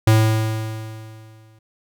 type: tone with exponential decay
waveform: square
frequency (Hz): 110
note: A2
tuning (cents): 0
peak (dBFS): -10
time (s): 0.07-1.59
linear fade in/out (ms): 5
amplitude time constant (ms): 330
effects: none